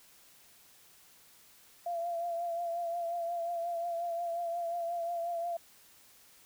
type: tone with vibrato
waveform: sine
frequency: 684 Hz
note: F5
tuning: 36 cents flat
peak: -32 dBFS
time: 1.86-5.57 s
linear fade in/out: 5 ms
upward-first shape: triangle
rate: 5.6 Hz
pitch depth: 42 cents each way
effects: white hiss -60 dBFS RMS until 6.45 s